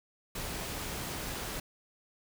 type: noise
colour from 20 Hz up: pink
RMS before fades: -38 dBFS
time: 0.35-1.6 s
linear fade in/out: 5 ms
effects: none